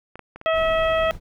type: clicks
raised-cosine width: 0.5 ms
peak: -23 dBFS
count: 4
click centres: 0.156 / 0.193 / 0.36 / 0.414 s
type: harmonic tone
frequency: 646 Hz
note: E5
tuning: 35 cents flat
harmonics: 1 / 2 / 3 / 4 / 5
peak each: -19 / -25 / -29 / -31 / -33 dBFS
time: 0.46-1.11 s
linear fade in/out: 0 ms
type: noise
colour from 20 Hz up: brown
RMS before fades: -34 dBFS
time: 0.52-1.2 s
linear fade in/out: 50 ms
effects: none